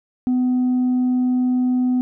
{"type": "tone with tanh clipping", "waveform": "sine", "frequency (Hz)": 251.5, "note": "B3", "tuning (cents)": 32, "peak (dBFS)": -16, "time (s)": [0.27, 2.01], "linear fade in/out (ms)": 0, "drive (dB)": 1, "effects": []}